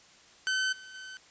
sawtooth tone with level steps, 1526 Hz, G6, 47 cents flat, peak -23 / -42 / -38 dBFS, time 0.47-1.17 s, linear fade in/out 0 ms, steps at 0.72 / 0.94 s, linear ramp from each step 10 ms, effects white hiss -57 dBFS RMS until 1.3 s + resampled to 16000 Hz

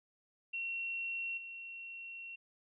sine tone with level steps, 2728 Hz, F7, 41 cents flat, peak -36 / -44 dBFS, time 0.53-2.36 s, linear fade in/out 10 ms, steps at 1.37 s, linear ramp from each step 10 ms, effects none

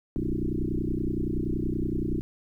sine tone with frequency modulation, 171.6 Hz, F3, 30 cents flat, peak -25 dBFS, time 0.16-2.21 s, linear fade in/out 0 ms, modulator 30.6 Hz, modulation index 6.1, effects 11-bit

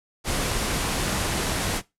pink low-pass noise, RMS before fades -26 dBFS, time 0.24-1.82 s, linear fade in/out 50 ms, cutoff 12000 Hz, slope 48 dB/octave, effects noise-tail reverb RT60 0.2 s tail -19 dB re dry

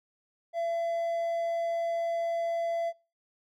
triangle tone, 674 Hz, E5, 38 cents sharp, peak -26 dBFS, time 0.53-2.93 s, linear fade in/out 50 ms, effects noise-tail reverb RT60 0.3 s tail -22 dB re dry

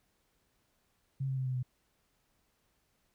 sine tone with pitch steps, 135.1 / 132.86 / 130.65 / 128.48 / 126.34 Hz, C#3 / C3 / C3 / C3 / B2, -44 / +27 / -2 / -31 / +40 cents, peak -31 dBFS, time 1.2-1.63 s, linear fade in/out 10 ms, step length 86 ms, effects pink hiss -75 dBFS RMS until 3.14 s

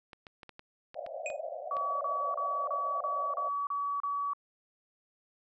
clicks, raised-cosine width 0.3 ms, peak -31 dBFS, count 9, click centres 0.132 / 0.268 / 0.432 / 0.493 / 0.594 / 0.944 / 1.064 / 1.302 / 1.768 s
pink band-pass noise, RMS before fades -40 dBFS, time 0.95-3.49 s, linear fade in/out 10 ms, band 540 to 720 Hz, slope 96 dB/octave
square tone with exponential decay, 2489 Hz, D#7, in tune, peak -32 dBFS, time 1.26-1.4 s, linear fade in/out 1 ms, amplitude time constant 29 ms
sine tone bursts, 1138 Hz, C#6, 45 cents sharp, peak -30 dBFS, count 8, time 1.71-4.334 s, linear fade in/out 2 ms, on 300 ms, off 32 ms
effects resampled to 22050 Hz

